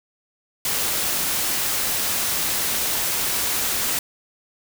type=noise; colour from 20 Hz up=white; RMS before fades=-23 dBFS; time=0.65-3.99 s; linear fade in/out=2 ms; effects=none